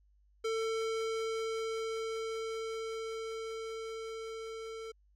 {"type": "tone with level ramp", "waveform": "square", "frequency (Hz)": 447.4, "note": "A4", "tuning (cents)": 29, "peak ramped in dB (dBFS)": [-32, -42], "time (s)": [0.44, 4.92], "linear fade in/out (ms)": 10, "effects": ["added 50 Hz sine -64 dBFS peak until 5.15 s", "low-pass 7000 Hz 12 dB/octave"]}